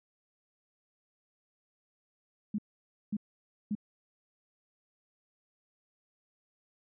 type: tone bursts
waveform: sine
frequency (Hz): 209.2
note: G#3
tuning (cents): +13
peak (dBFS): -29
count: 3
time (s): 2.54-3.752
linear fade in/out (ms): 5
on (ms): 44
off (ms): 540
effects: none